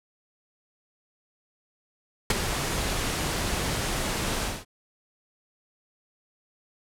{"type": "noise with ADSR envelope", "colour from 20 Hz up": "pink", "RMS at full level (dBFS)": -19, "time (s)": [2.3, 4.65], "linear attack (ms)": 4, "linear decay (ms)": 21, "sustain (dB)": -9, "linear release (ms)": 210, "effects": ["low-pass 11000 Hz 12 dB/octave"]}